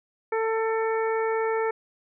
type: harmonic tone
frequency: 446 Hz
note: A4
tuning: 23 cents sharp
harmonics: 1 / 2 / 3 / 4 / 5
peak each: -24 / -30 / -34 / -36 / -38 dBFS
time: 0.32-1.71 s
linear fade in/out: 5 ms
effects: none